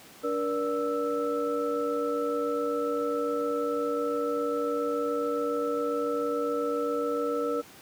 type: tone cluster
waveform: sine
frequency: 289.2 / 475.8 / 583 / 1317 Hz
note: D4 / A#4 / D5 / E6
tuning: -27 / +35 / -13 / -2 cents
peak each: -33 / -28 / -35 / -34 dBFS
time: 0.23-7.62 s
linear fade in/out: 20 ms
effects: pink hiss -50 dBFS RMS until 7.81 s + high-pass 150 Hz 12 dB/octave